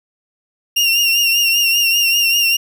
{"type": "tone with vibrato", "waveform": "30% pulse", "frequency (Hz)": 2779, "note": "F7", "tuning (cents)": -9, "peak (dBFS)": -9, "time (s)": [0.76, 2.57], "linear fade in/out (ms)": 10, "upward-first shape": "triangle", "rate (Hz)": 5.1, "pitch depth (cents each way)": 52, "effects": []}